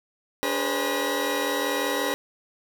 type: tone cluster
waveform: 25% pulse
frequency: 288.2 / 409.3 / 490.7 / 531 / 1920 Hz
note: D4 / G#4 / B4 / C5 / B6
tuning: -33 / -25 / -11 / +25 / -49 cents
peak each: -27 dBFS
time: 0.43-2.14 s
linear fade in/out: 0 ms
effects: none